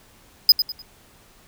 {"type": "tone with echo", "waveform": "square", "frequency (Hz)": 4994, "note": "D#8", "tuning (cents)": 6, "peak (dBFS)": -8, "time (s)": [0.49, 0.52], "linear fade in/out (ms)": 2, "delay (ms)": 100, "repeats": 3, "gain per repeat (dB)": -10, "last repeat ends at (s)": 0.82, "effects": ["pink hiss -53 dBFS RMS until 1.47 s"]}